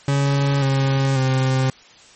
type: tone with pitch steps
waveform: 40% pulse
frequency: 140 / 135.62 / 131.38 Hz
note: C#3 / C#3 / C3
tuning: +18 / -38 / +7 cents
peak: -15 dBFS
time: 0.08-1.7 s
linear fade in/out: 2 ms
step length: 540 ms
effects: white hiss -47 dBFS RMS until 2.15 s + MP3 32 kbps